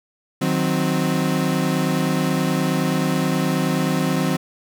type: chord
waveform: 35% pulse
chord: C diminished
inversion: first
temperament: equal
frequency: 155.56 / 185 / 261.6 Hz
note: Eb3 / Gb3 / C4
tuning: 0 / 0 / 0 cents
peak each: -21 dBFS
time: 0.41-4.37 s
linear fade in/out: 10 ms
effects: none